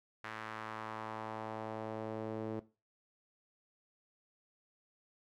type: tone with band-pass filter sweep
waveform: sawtooth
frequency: 110 Hz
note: A2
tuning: in tune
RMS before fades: -42 dBFS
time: 0.24-2.6 s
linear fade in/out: 5 ms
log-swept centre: 1600 to 410 Hz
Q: 1.6
effects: noise-tail reverb RT60 0.3 s tail -17 dB re dry